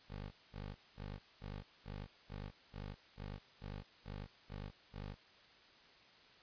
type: tone bursts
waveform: 15% pulse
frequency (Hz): 50.3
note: G1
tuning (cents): +45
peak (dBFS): -38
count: 12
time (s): 0.08-5.16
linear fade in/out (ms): 50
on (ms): 240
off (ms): 200
effects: white hiss -63 dBFS RMS until 6.42 s + resampled to 11025 Hz